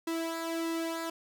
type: tone with flanger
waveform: sawtooth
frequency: 329.6 Hz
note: E4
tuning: in tune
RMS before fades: -34 dBFS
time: 0.07-1.1 s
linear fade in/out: 5 ms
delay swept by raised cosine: 1.7 to 2.7 ms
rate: 1.6 Hz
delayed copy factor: -0.65
effects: none